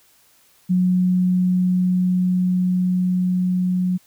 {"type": "tone with level ramp", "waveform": "sine", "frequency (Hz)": 182.1, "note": "F#3", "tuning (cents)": -27, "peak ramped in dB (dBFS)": [-14, -17], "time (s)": [0.69, 3.98], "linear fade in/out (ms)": 20, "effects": ["white hiss -56 dBFS RMS until 4.06 s"]}